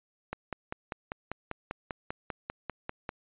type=click train; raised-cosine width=0.5 ms; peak=-19 dBFS; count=15; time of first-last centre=0.33-3.091 s; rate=5.07 Hz; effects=resampled to 8000 Hz